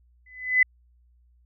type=tone with exponential growth; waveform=sine; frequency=2011 Hz; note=B6; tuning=31 cents sharp; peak=-12 dBFS; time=0.26-0.63 s; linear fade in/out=5 ms; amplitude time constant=79 ms; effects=added 60 Hz sine -57 dBFS peak until 1.45 s